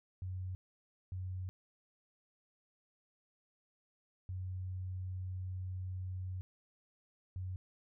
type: tone bursts at uneven times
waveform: sine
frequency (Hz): 92.5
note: F#2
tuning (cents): 0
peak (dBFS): -38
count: 4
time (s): 0.22-0.55 / 1.12-1.49 / 4.29-6.41 / 7.36-7.56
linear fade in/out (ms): 0
effects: none